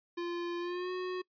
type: tone with pitch glide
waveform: square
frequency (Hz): 346.2 to 366.4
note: F4 to F#4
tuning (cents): -15 to -17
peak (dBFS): -35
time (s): 0.17-1.22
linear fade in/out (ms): 10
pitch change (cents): +98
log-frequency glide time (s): 0.59-0.91
effects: noise-tail reverb RT60 0.1 s tail -24 dB re dry + resampled to 11025 Hz